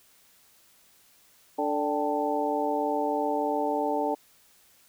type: harmonic tone with a mistuned harmonic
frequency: 146.83 Hz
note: D3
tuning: in tune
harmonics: 2 / 3 / 4 / 5 / 6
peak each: -31 / -31 / -31 / -31 / -31 dBFS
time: 1.58-4.15 s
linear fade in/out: 10 ms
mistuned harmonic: 5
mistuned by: +100 cents
effects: white hiss -60 dBFS RMS until 4.88 s